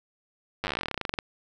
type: slowing click train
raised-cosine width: 0.3 ms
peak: -13 dBFS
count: 24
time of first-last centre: 0.64-1.188 s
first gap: 9 ms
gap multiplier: 1.08
effects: none